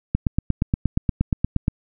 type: click train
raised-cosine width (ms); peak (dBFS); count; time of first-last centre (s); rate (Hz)
5; -6; 14; 0.15-1.681; 8.49
effects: none